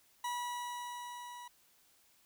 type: tone with level ramp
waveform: 40% pulse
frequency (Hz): 972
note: B5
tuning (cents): -28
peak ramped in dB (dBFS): -34 to -46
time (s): 0.24-1.48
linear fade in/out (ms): 5
effects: white hiss -68 dBFS RMS until 2.25 s